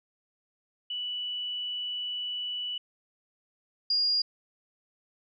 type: tone pair in turn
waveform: sine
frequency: 2960 / 4837 Hz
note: F#7 / D#8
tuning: 0 / -50 cents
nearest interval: major sixth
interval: 850 cents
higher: second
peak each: -31 / -23 dBFS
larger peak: second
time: 0.9-2.78 / 3.9-4.22 s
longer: first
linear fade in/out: 5 ms
effects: none